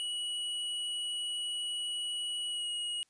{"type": "tone with pitch glide", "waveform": "square", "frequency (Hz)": [2928, 2894], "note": ["F#7", "F#7"], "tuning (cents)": [-19, -39], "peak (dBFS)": -34, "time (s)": [0, 3.03], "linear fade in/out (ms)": 0, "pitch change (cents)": -20, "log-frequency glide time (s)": [2.47, 2.68], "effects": ["white hiss -72 dBFS RMS until 3.09 s", "resampled to 22050 Hz"]}